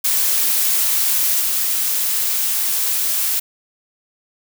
blue noise with level steps, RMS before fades -17 / -19 dBFS, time 0.04-3.4 s, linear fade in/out 10 ms, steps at 1.4 s, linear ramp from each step 2 ms, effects none

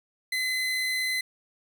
30% pulse tone, 2034 Hz, C7, 50 cents flat, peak -23 dBFS, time 0.32-1.21 s, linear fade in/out 5 ms, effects none

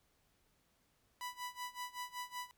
sawtooth tone with tremolo, 989 Hz, B5, 2 cents sharp, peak -36 dBFS, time 1.21-2.51 s, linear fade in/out 0 ms, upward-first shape sine, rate 5.3 Hz, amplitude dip 90%, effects pink hiss -75 dBFS RMS until 2.57 s

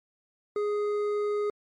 sine tone with hard clipping, 415.3 Hz, G#4, in tune, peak -27 dBFS, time 0.56-1.5 s, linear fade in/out 2 ms, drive 7 dB, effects MP3 48 kbps

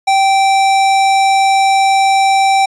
sine tone with hard clipping, 779 Hz, G5, 11 cents flat, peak -10 dBFS, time 0.07-2.66 s, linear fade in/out 10 ms, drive 18 dB, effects resampled to 22050 Hz

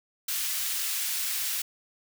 white high-pass noise, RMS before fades -30 dBFS, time 0.28-1.62 s, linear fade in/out 5 ms, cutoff 1800 Hz, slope 12 dB/octave, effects none

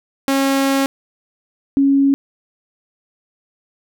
sawtooth / sine tone pair in turn, 272.5 / 276.3 Hz, C#4 / C#4, -29 / -6 cents, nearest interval unison, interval 23 cents, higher second, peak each -10 dBFS, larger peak neither, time 0.28-0.86 / 1.77-2.14 s, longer first, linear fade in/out 0 ms, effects none

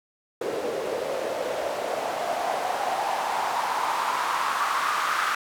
white noise with band-pass filter sweep, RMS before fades -27 dBFS, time 0.41-5.35 s, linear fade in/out 5 ms, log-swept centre 450 to 1300 Hz, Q 4.1, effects none

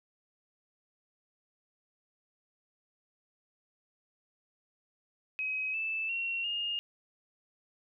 sine tone with pitch steps, 2538 / 2634 / 2733 / 2836 Hz, D#7 / E7 / F7 / F7, +34 / -2 / -38 / +26 cents, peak -31 dBFS, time 5.39-6.79 s, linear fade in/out 0 ms, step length 350 ms, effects none

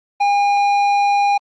sine tone with tanh clipping, 810 Hz, G#5, 43 cents flat, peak -14 dBFS, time 0.2-1.38 s, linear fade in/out 10 ms, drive 10 dB, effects Opus 32 kbps

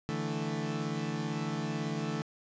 30% pulse chord, D suspended second, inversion none, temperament equal, 146.83 / 164.81 / 220 Hz, D3 / E3 / A3, 0 / 0 / 0 cents, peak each -34 dBFS, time 0.09-2.22 s, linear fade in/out 0 ms, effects resampled to 16000 Hz + 11-bit

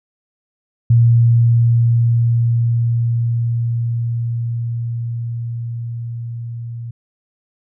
sine tone with level ramp, 117.3 Hz, A#2, 11 cents sharp, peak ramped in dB -7 to -25 dBFS, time 0.9-6.91 s, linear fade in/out 5 ms, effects none

